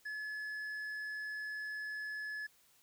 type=tone with tanh clipping; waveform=triangle; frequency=1711 Hz; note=A6; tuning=49 cents flat; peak=-40 dBFS; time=0.05-2.47 s; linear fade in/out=10 ms; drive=9 dB; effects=white hiss -68 dBFS RMS until 2.82 s